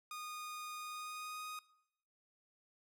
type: tone with pitch glide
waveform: sawtooth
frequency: 1230 to 1245 Hz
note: D#6 to D#6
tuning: -20 to +1 cents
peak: -40 dBFS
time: 0.11-1.59 s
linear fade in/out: 2 ms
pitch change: +21 cents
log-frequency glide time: 0.77-1.43 s
effects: noise-tail reverb RT60 0.8 s tail -20 dB re dry